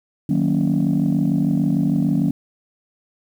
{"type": "chord", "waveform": "sine", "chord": "D# minor seventh", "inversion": "none", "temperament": "just", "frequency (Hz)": [155.56, 186.68, 233.3, 280], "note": ["D#3", "F#3", "A#3", "C#4"], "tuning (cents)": [0, 16, 2, 18], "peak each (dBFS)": -20, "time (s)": [0.29, 2.31], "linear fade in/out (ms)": 5, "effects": ["tanh soft clip ceiling -10 dBFS", "8-bit"]}